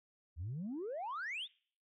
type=exponential sweep; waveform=sine; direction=up; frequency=73.6 to 3783 Hz; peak=-37 dBFS; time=0.36-1.48 s; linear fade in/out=50 ms; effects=noise-tail reverb RT60 0.5 s tail -24 dB re dry + tanh soft clip ceiling -36 dBFS